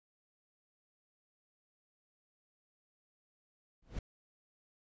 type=noise with exponential growth; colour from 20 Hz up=brown; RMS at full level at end=-34 dBFS; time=3.82-3.99 s; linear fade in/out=5 ms; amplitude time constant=36 ms; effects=resampled to 16000 Hz